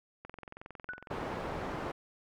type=click train; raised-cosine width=0.5 ms; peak=-30 dBFS; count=19; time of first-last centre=0.25-1.072 s; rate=21.9 Hz
type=tone with exponential decay; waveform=sine; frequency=1480 Hz; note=F#6; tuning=in tune; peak=-33 dBFS; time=0.89-1.07 s; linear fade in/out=1 ms; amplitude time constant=38 ms
type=low-pass noise; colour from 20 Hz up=white; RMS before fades=-38 dBFS; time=1.1-1.92 s; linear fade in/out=10 ms; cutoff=910 Hz; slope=12 dB/octave
effects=none